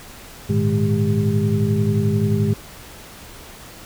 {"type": "tone cluster", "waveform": "sine", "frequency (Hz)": [104.6, 116, 153.7, 208.7, 397.9], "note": ["G#2", "A#2", "D#3", "G#3", "G4"], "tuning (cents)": [13, -8, -21, 9, 26], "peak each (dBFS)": [-20, -23, -23, -21, -25], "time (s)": [0.49, 2.54], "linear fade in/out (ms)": 10, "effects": ["pink hiss -40 dBFS RMS until 3.85 s"]}